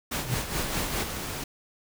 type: noise with tremolo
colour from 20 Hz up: pink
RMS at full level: -29 dBFS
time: 0.11-1.04 s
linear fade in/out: 10 ms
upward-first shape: sine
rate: 4.8 Hz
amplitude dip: 60%
type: tone with exponential growth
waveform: sine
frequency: 122.7 Hz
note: B2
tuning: 11 cents flat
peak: -20 dBFS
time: 0.15-0.34 s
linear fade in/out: 0 ms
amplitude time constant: 40 ms
type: noise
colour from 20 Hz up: pink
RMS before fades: -34 dBFS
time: 0.55-1.44 s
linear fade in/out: 5 ms
effects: none